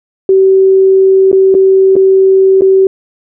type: tone with dropouts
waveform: sine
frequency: 383.1 Hz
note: G4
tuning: 40 cents flat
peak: -3 dBFS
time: 0.29-2.87 s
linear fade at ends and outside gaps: 2 ms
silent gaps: 1.316-1.328 / 1.543-1.549 / 1.956-1.964 / 2.61-2.619 s
effects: none